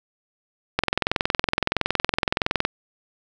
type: click train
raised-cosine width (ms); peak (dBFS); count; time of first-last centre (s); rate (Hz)
0.3; -3; 41; 0.79-2.65; 21.5
effects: none